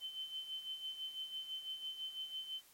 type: tone with tremolo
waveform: sine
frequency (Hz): 3072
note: G7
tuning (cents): -36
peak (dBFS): -39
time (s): 0-2.62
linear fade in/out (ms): 50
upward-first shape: sine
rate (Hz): 6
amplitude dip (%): 65
effects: white hiss -64 dBFS RMS until 2.73 s + MP3 64 kbps